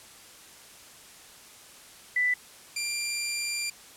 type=tone pair in turn; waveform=sine / 15% pulse; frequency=1986 / 2379 Hz; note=B6 / D7; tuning=+9 / +22 cents; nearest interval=minor third; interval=313 cents; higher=second; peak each=-22 dBFS; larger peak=neither; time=2.16-2.34 / 2.76-3.7 s; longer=second; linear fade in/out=5 ms; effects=white hiss -50 dBFS RMS until 3.96 s + low-pass 11000 Hz 12 dB/octave